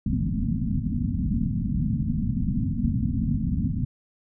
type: low-pass noise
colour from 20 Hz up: white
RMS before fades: -25 dBFS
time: 0.06-3.85 s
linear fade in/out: 5 ms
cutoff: 260 Hz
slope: 96 dB/octave
effects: none